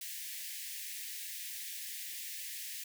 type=high-pass noise; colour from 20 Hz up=white; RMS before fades=-43 dBFS; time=0.01-2.84 s; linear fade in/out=5 ms; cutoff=1700 Hz; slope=96 dB/octave; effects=none